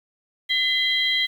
sine tone cluster, 2028 / 3215 / 3971 Hz, B6 / G7 / B7, +45 / +43 / +9 cents, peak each -23 / -22 / -26 dBFS, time 0.49-1.27 s, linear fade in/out 20 ms, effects 8-bit

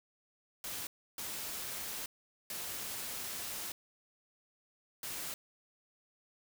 white noise bursts at uneven times, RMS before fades -41 dBFS, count 4, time 0.64-0.87 / 1.18-2.06 / 2.5-3.72 / 5.03-5.34 s, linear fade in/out 2 ms, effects none

